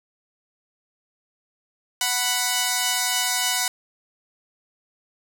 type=tone pair together; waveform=5% pulse; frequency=740 / 987.8 Hz; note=F#5 / B5; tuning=0 / 0 cents; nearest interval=perfect fourth; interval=500 cents; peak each=-12 dBFS; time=2.01-3.68 s; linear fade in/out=2 ms; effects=none